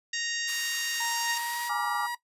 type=harmonic tone; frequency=932.3 Hz; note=A#5; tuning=in tune; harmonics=2 / 3 / 4 / 5 / 6 / 7 / 8; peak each=-34 / -36 / -37 / -38 / -39 / -39 / -40 dBFS; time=0.13-1.38 s; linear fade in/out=5 ms
type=high-pass noise; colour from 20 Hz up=white; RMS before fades=-38 dBFS; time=0.47-1.7 s; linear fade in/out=20 ms; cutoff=930 Hz; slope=96 dB/octave
type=tone with pitch glide; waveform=30% pulse; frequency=932 to 957.6 Hz; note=A#5 to A#5; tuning=-1 to +46 cents; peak=-28 dBFS; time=1-2.15 s; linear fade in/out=5 ms; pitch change=+47 cents; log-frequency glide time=1.21-1.78 s
type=chord; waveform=sine; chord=Bb dominant seventh; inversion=third; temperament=equal; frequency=830.6 / 932.3 / 1174.7 / 1396.9 Hz; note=Ab5 / Bb5 / D6 / F6; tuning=0 / 0 / 0 / 0 cents; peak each=-33 / -38 / -32 / -37 dBFS; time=1.69-2.07 s; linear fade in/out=10 ms
effects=noise-tail reverb RT60 0.1 s tail -17 dB re dry + resampled to 32000 Hz